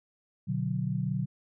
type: chord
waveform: sine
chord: B minor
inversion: none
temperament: just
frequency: 123.47 / 148.16 / 185.21 Hz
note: B2 / D3 / F#3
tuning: 0 / +16 / +2 cents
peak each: -32 dBFS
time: 0.47-1.26 s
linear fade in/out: 20 ms
effects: none